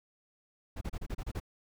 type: noise bursts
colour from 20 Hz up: brown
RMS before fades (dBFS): -36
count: 8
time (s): 0.76-1.401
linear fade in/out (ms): 10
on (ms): 53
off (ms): 31
effects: none